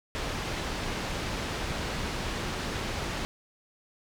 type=low-pass noise; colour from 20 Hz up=pink; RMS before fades=-33 dBFS; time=0.15-3.25 s; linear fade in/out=0 ms; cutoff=5200 Hz; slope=12 dB/octave; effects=none